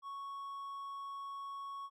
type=tone; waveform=triangle; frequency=1108.7 Hz; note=C#6; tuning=in tune; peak=-40 dBFS; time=0.02-1.9 s; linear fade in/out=50 ms; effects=none